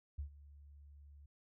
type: tone with ADSR envelope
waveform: sine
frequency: 71.8 Hz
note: D2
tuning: 39 cents flat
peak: -37 dBFS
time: 0.18-1.26 s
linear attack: 11 ms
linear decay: 100 ms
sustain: -18 dB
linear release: 5 ms
effects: none